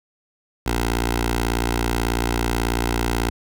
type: tone with notch filter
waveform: 10% pulse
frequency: 58.27 Hz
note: A#1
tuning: in tune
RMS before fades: -22 dBFS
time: 0.66-3.3 s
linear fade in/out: 5 ms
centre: 160 Hz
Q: 0.77
effects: none